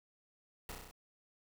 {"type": "noise with echo", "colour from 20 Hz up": "pink", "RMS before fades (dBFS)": -44, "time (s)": [0.69, 0.72], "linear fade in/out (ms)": 2, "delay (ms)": 32, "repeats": 6, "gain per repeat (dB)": -2, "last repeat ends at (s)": 0.912, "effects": []}